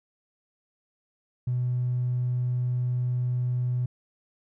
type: tone with tanh clipping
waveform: triangle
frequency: 124.1 Hz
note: B2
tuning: 9 cents sharp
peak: -23 dBFS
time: 1.47-3.86 s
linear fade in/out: 5 ms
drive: 1 dB
effects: none